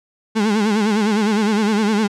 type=tone with vibrato; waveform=35% pulse; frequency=212 Hz; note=G#3; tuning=36 cents sharp; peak=-13 dBFS; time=0.35-2.08 s; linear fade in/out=20 ms; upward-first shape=sine; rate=9.8 Hz; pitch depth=96 cents each way; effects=low-pass 7000 Hz 12 dB/octave